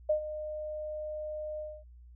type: tone with ADSR envelope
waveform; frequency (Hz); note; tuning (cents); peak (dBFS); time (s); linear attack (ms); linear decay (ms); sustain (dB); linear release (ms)
sine; 611; D#5; -32; -22; 0.09-1.84; 9; 100; -13; 250
effects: added 60 Hz sine -50 dBFS peak until 2.15 s